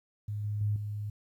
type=tone with level steps; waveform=sine; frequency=104.4 Hz; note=G#2; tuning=10 cents sharp; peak=-32 / -30 / -26 / -33 dBFS; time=0.28-1.1 s; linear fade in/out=5 ms; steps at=0.44 / 0.61 / 0.76 s; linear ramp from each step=2 ms; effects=11-bit